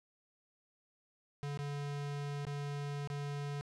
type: tone with dropouts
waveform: square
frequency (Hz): 143.6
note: D3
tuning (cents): -39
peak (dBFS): -38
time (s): 1.43-3.61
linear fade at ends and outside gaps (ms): 0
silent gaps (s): 1.574-1.59 / 2.451-2.468 / 3.074-3.101
effects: low-pass 7000 Hz 12 dB/octave